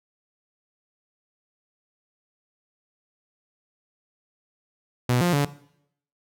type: tone with pitch steps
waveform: sawtooth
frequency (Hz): 123.5 / 176 / 143.3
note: B2 / F3 / D3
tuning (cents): 0 / +14 / -42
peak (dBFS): -15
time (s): 5.09-5.45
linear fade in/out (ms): 5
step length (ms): 120
effects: noise-tail reverb RT60 0.7 s tail -18 dB re dry